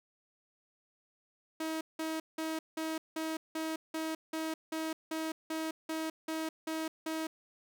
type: tone bursts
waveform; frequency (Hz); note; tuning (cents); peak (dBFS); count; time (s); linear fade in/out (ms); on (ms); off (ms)
sawtooth; 318.7; D#4; +42; -30; 15; 1.6-7.27; 5; 210; 180
effects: none